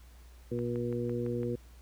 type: harmonic tone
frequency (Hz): 120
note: B2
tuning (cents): -49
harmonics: 1 / 2 / 3 / 4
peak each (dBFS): -36 / -36 / -36 / -36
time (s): 0.51-1.56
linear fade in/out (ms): 10
type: click train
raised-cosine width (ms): 0.5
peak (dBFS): -34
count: 6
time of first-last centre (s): 0.59-1.432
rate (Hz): 5.94
effects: added 60 Hz sine -51 dBFS peak until 1.81 s + pink hiss -62 dBFS RMS until 1.81 s